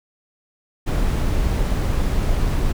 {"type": "noise", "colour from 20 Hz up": "brown", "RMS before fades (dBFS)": -19, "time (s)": [0.86, 2.73], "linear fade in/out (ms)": 20, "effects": []}